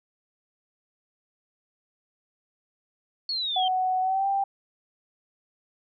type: exponential sweep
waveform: sine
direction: down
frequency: 4435 to 3105 Hz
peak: -26 dBFS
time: 3.29-3.68 s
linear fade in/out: 2 ms
type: tone with pitch glide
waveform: sine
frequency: 744 to 788.2 Hz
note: F#5 to G5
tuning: +9 to +9 cents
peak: -22 dBFS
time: 3.56-4.44 s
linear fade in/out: 5 ms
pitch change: +100 cents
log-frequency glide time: 4.01-4.27 s
effects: none